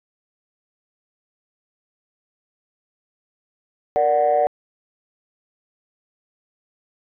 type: chord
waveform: sine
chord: Bb augmented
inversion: none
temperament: equal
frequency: 466.2 / 587.3 / 740 Hz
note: Bb4 / D5 / F#5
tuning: 0 / 0 / 0 cents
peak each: -22 / -17 / -17 dBFS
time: 3.96-4.47 s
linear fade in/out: 0 ms
effects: tanh soft clip ceiling -9 dBFS